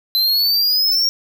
square exponential sweep, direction up, 4041 to 5588 Hz, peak -14 dBFS, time 0.15-1.09 s, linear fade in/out 0 ms, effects none

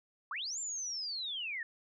sine linear two-way sweep, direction up then down, 989 to 7380 to 1743 Hz, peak -36 dBFS, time 0.31-1.63 s, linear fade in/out 2 ms, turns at 0.59 s, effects none

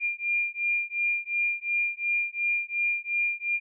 sine beating tone pair, 2400 / 2402.8 Hz, D7 / D7, +37 / +39 cents, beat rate 2.8 Hz, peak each -28 dBFS, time 0-3.6 s, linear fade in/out 50 ms, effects none

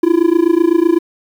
triangle tone with amplitude modulation, 337.4 Hz, E4, 40 cents sharp, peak -3 dBFS, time 0.03-0.99 s, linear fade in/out 5 ms, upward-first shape sine, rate 27.9 Hz, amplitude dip 95%, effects 7-bit

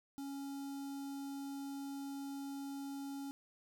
square tone with notch filter, 277.2 Hz, C#4, in tune, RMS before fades -44 dBFS, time 0.18-3.31 s, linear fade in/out 0 ms, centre 2100 Hz, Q 0.66, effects none

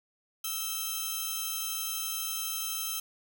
5% pulse tone pair together, 1311 / 3156 Hz, E6 / G7, -10 / +11 cents, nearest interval octave + minor third, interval 1521 cents, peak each -25 dBFS, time 0.44-3 s, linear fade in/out 5 ms, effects none

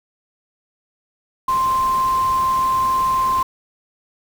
sine tone in noise, 1046.5 Hz, C6, in tune, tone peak -15 dBFS, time 1.48-3.43 s, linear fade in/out 5 ms, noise pink, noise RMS -33 dBFS, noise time 1.48-3.43 s, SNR +15 dB, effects none

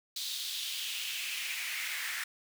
pink noise with high-pass filter sweep, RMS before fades -37 dBFS, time 0.16-2.24 s, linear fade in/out 5 ms, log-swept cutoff 4000 to 1800 Hz, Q 3.2, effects none

